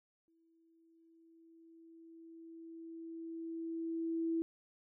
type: tone with exponential growth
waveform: sine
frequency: 329.1 Hz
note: E4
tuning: 3 cents flat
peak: -31 dBFS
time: 0.28-4.42 s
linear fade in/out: 0 ms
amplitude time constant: 900 ms
effects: none